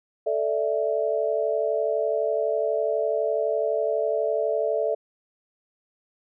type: chord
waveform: sine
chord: A suspended fourth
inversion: none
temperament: equal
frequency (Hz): 440 / 587.3 / 659.3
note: A4 / D5 / E5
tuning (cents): 0 / 0 / 0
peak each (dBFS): -26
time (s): 0.26-4.95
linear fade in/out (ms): 10
effects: none